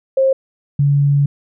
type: tone pair in turn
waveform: sine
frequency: 533 / 142.24 Hz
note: C5 / C#3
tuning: +32 / +45 cents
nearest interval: octave + major seventh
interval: 2287 cents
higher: first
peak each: -10 dBFS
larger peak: neither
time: 0.17-0.33 / 0.79-1.26 s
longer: second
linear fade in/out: 5 ms
effects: none